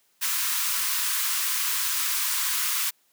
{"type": "high-pass noise", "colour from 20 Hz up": "white", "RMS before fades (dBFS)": -26, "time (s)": [0.21, 2.91], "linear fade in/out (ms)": 20, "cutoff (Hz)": 940, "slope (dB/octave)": 96, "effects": ["white hiss -66 dBFS RMS until 3.12 s", "high-pass 150 Hz 12 dB/octave"]}